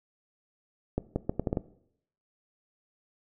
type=accelerating click train; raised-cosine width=2 ms; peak=-14 dBFS; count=7; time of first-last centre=0.98-1.572 s; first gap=180 ms; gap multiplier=0.75; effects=noise-tail reverb RT60 0.7 s tail -18 dB re dry